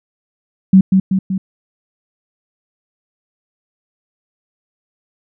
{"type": "tone with echo", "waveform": "sine", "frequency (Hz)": 190, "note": "F#3", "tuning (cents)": 46, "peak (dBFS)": -3, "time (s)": [0.73, 0.81], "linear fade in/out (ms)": 5, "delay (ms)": 190, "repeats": 3, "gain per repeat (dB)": -4, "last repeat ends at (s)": 1.38, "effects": []}